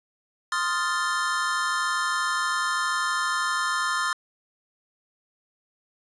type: chord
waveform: square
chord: F dominant seventh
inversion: second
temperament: equal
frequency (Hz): 1046.5 / 1244.5 / 1396.9 / 1760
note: C6 / Eb6 / F6 / A6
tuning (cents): 0 / 0 / 0 / 0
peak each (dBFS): -30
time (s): 0.52-4.13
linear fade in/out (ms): 2
effects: resampled to 22050 Hz